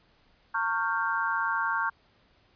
sine chord, G half-diminished seventh, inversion first, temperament equal with one note detuned, 912.1 / 1108.7 / 1396.9 / 1568 Hz, Bb5 / Db6 / F6 / G6, -38 / 0 / 0 / 0 cents, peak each -31 dBFS, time 0.54-1.9 s, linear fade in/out 10 ms, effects pink hiss -64 dBFS RMS until 2.55 s + resampled to 11025 Hz

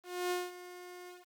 sawtooth tone with ADSR envelope, 358.4 Hz, F4, 45 cents sharp, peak -27 dBFS, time 0.03-1.27 s, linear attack 280 ms, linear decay 200 ms, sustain -16 dB, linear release 180 ms, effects 10-bit

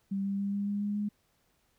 sine tone with pitch steps, 196 / 197.82 / 199.66 / 201.5 / 203.4 / 205.3 / 207.2 Hz, G3 / G3 / G3 / G3 / G#3 / G#3 / G#3, 0 / +16 / +32 / +48 / -36 / -20 / -4 cents, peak -29 dBFS, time 0.11-1.09 s, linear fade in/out 10 ms, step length 140 ms, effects pink hiss -72 dBFS RMS until 1.78 s

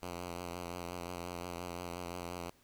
5% pulse tone with vibrato, 87.7 Hz, F2, 8 cents sharp, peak -29 dBFS, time 0.02-2.5 s, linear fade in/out 5 ms, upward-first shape triangle, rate 5.7 Hz, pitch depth 47 cents each way, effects pink hiss -67 dBFS RMS until 2.63 s

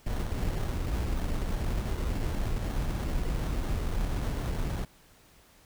brown noise with sample-and-hold, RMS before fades -30 dBFS, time 0.06-4.85 s, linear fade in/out 5 ms, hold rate 2450 Hz, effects pink hiss -59 dBFS RMS until 5.65 s

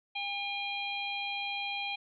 harmonic tone, 806 Hz, G5, 48 cents sharp, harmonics 1 / 3 / 4 / 5, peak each -39 / -36 / -39 / -44 dBFS, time 0.15-1.96 s, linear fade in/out 10 ms, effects none

